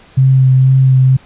sine tone with vibrato, 131.5 Hz, C3, 9 cents sharp, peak -5 dBFS, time 0.17-1.17 s, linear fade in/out 10 ms, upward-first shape sine, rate 2.1 Hz, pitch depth 16 cents each way, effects pink hiss -43 dBFS RMS until 1.25 s + resampled to 8000 Hz

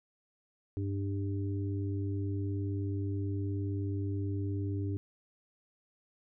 harmonic tone, 99 Hz, G2, 18 cents sharp, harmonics 1 / 3 / 4, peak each -32 / -38 / -43 dBFS, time 0.77-4.97 s, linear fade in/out 0 ms, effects none

